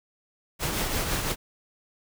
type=noise with tremolo; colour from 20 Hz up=pink; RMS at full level=-26 dBFS; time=0.59-1.36 s; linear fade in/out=50 ms; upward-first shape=triangle; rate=5.9 Hz; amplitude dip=45%; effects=none